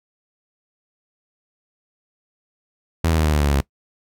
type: tone with pitch steps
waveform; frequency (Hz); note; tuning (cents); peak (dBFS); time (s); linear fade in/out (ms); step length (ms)
sawtooth; 82.41 / 80.39 / 78.42 / 76.49 / 74.62 / 72.79 / 71 / 69.26; E2 / E2 / D#2 / D#2 / D2 / D2 / C#2 / C#2; 0 / -43 / +14 / -29 / +28 / -15 / +42 / -1; -12; 3.04-3.608; 5; 71
effects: noise-tail reverb RT60 0.1 s tail -21 dB re dry